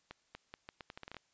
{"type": "accelerating click train", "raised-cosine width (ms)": 0.3, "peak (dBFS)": -29, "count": 12, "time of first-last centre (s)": [0.11, 1.167], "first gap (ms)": 240, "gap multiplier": 0.79, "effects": ["white hiss -74 dBFS RMS until 1.33 s", "resampled to 16000 Hz"]}